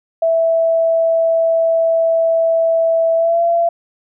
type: tone with pitch glide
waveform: sine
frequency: 658 to 679.2 Hz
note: E5 to F5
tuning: -3 to -48 cents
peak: -11 dBFS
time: 0.22-3.69 s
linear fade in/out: 5 ms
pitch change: +55 cents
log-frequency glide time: 3.16-3.41 s
effects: none